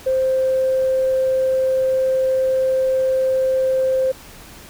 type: tone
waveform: sine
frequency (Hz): 523.3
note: C5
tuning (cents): 0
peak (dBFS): -14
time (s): 0.06-4.12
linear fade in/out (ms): 10
effects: tanh soft clip ceiling -10 dBFS + pink hiss -41 dBFS RMS until 4.69 s